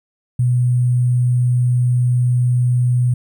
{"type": "tone with sample-and-hold", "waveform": "sine", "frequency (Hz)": 123.47, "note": "B2", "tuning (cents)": 0, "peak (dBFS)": -12, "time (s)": [0.39, 3.14], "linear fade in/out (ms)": 5, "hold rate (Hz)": 8820, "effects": []}